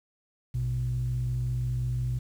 sine tone pair together, 57.57 / 123.2 Hz, A#1 / B2, -21 / -4 cents, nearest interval octave + minor second, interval 1317 cents, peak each -32 / -26 dBFS, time 0.54-2.19 s, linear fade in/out 10 ms, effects tanh soft clip ceiling -21 dBFS + 9-bit

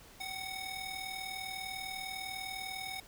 20% pulse ring-modulated tone, 1490 Hz, F#6, 12 cents sharp, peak -31 dBFS, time 0.2-3 s, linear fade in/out 2 ms, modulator 725 Hz, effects pink hiss -56 dBFS RMS until 3.07 s

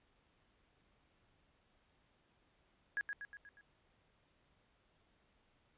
sine tone with echo, 1661.2 Hz, G#6, in tune, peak -34 dBFS, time 2.97-3.01 s, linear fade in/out 0 ms, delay 120 ms, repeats 5, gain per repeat -5 dB, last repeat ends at 3.61 s, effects pink hiss -74 dBFS RMS until 5.77 s + resampled to 8000 Hz

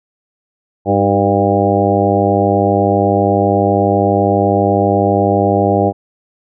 harmonic tone with a mistuned harmonic, 100 Hz, G2, 35 cents sharp, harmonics 1 / 2 / 3 / 4 / 5 / 6 / 7 / 8, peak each -18 / -18 / -18 / -18 / -18 / -18 / -18 / -18 dBFS, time 0.85-5.93 s, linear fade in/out 50 ms, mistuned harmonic 3, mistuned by +45 cents, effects none

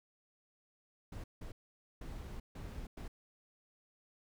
brown noise bursts at uneven times, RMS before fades -45 dBFS, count 5, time 1.12-1.24 / 1.41-1.52 / 2.01-2.4 / 2.55-2.87 / 2.97-3.08 s, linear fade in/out 5 ms, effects none

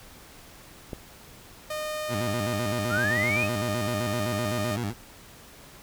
click, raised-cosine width 2 ms, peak -20 dBFS, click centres 0.932 s
sawtooth tone, 612 Hz, D#5, 29 cents flat, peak -26 dBFS, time 1.7-4.76 s, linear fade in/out 5 ms
20% pulse tone with vibrato, 110 Hz, A2, in tune, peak -23 dBFS, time 2.08-4.94 s, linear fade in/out 50 ms, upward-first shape square, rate 7.8 Hz, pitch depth 150 cents each way
sine linear sweep, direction up, 1318.5 to 2591 Hz, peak -24 dBFS, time 2.89-3.48 s, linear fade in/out 50 ms
effects pink hiss -49 dBFS RMS until 5.82 s

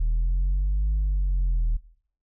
sine linear two-way sweep, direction up then down, 38.53 to 51.91 to 38.53 Hz, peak -17 dBFS, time 0-1.77 s, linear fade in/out 10 ms, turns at 0.91 s, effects noise-tail reverb RT60 0.6 s tail -21 dB re dry + tanh soft clip ceiling -19 dBFS

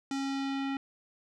square tone with low-pass filter sweep, 273.1 Hz, C#4, 26 cents flat, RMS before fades -33 dBFS, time 0.11-0.77 s, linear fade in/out 2 ms, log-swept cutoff 6700 to 2600 Hz, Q 1.4, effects none

